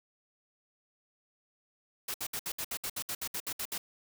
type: noise bursts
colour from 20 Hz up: white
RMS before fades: -36 dBFS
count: 14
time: 2.08-3.78 s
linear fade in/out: 5 ms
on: 62 ms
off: 64 ms
effects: none